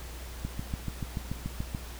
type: click train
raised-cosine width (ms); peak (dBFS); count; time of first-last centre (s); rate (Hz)
5; -20; 10; 0.45-1.749; 6.93
effects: added 60 Hz sine -40 dBFS peak until 1.99 s + pink hiss -46 dBFS RMS until 1.99 s